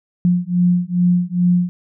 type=beating tone pair; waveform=sine; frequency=176.3 / 178.7 Hz; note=F3 / F3; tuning=+17 / +40 cents; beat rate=2.4 Hz; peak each=-16 dBFS; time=0.25-1.69 s; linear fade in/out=0 ms; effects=none